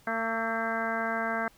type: harmonic tone with a mistuned harmonic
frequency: 226.5 Hz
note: A#3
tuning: 50 cents flat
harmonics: 1 / 2 / 3 / 4 / 5 / 6 / 7 / 8 / 9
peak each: -36 / -39 / -33 / -38 / -38 / -37 / -33 / -45 / -40 dBFS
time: 0.07-1.48 s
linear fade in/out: 2 ms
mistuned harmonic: 6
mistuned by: -39 cents
effects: pink hiss -60 dBFS RMS until 1.57 s